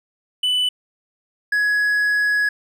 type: tone pair in turn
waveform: triangle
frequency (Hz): 2988 / 1677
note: F#7 / G#6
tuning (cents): +16 / +16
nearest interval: minor seventh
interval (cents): 1000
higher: first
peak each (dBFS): -15 / -14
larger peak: second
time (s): 0.43-0.69 / 1.52-2.49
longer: second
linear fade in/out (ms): 5
effects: none